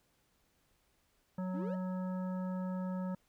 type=harmonic tone; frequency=184.8 Hz; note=F#3; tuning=2 cents flat; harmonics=1 / 3 / 5 / 7 / 9; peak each=-35 / -45 / -49 / -53 / -59 dBFS; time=1.38-3.15 s; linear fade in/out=5 ms
type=exponential sweep; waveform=triangle; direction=up; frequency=249.8 to 650 Hz; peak=-39 dBFS; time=1.53-1.76 s; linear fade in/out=20 ms
effects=pink hiss -74 dBFS RMS until 3.28 s